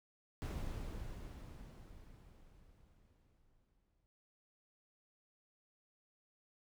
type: noise with exponential decay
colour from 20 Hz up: brown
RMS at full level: -39 dBFS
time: 0.42-4.06 s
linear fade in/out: 0 ms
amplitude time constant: 790 ms
effects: none